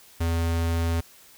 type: tone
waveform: square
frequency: 83.4 Hz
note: E2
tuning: 21 cents sharp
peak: -23 dBFS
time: 0.2-1.01 s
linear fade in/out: 10 ms
effects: white hiss -52 dBFS RMS until 1.37 s